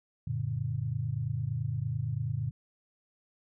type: chord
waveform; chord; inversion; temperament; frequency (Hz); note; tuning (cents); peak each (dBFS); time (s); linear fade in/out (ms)
sine; Gb augmented; none; just; 92.5 / 115.62 / 144.53; Gb2 / Bb2 / D3; 0 / -14 / -27; -38 / -32 / -34; 0.27-2.51; 5
effects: none